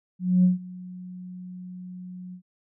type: tone with ADSR envelope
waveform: sine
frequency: 181.7 Hz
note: F#3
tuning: 31 cents flat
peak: -13 dBFS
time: 0.19-2.42 s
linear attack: 250 ms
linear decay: 140 ms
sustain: -23 dB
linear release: 85 ms
effects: tanh soft clip ceiling -10 dBFS